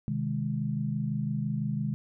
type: chord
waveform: sine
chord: Ab major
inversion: first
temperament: just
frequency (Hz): 129.78 / 155.74 / 207.7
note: C3 / Eb3 / Ab3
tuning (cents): -14 / +2 / 0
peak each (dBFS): -32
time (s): 0.08-1.94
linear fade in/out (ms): 0
effects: none